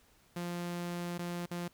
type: tone with dropouts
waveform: sawtooth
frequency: 174.3 Hz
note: F3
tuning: 3 cents flat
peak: -32 dBFS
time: 0.36-1.68 s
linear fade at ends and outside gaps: 5 ms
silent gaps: 1.18-1.189 / 1.46-1.51 s
effects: pink hiss -66 dBFS RMS until 1.73 s